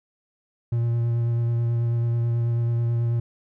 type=tone with vibrato; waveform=triangle; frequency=117.5 Hz; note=A#2; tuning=14 cents sharp; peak=-18 dBFS; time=0.72-3.2 s; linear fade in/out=5 ms; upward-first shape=sine; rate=9.2 Hz; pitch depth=13 cents each way; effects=none